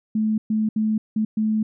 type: tone bursts at uneven times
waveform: sine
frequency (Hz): 216.7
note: A3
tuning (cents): -26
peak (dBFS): -18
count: 5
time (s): 0.15-0.38 / 0.5-0.69 / 0.76-0.98 / 1.16-1.25 / 1.37-1.63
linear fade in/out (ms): 5
effects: none